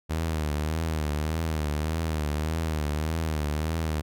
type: tone with vibrato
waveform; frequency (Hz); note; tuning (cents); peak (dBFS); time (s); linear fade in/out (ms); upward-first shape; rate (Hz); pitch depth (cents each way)
sawtooth; 77.78; D#2; 0; -22; 0.09-4.02; 20; triangle; 1.7; 100
effects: none